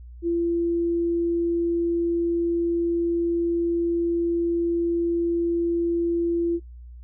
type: tone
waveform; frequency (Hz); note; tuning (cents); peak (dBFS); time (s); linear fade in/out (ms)
sine; 340; F4; -46; -20; 0.22-6.6; 50
effects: noise-tail reverb RT60 0.1 s tail -20 dB re dry + added 60 Hz sine -39 dBFS peak until 7.03 s